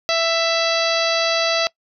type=harmonic tone with a mistuned harmonic; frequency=663 Hz; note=E5; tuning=10 cents sharp; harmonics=1 / 2 / 3 / 4 / 5 / 6 / 7 / 8 / 9; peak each=-20 / -25 / -27 / -26 / -28 / -26 / -25 / -32 / -32 dBFS; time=0.09-1.67 s; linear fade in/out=0 ms; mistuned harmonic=8; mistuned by=-45 cents; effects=noise-tail reverb RT60 0.1 s tail -23 dB re dry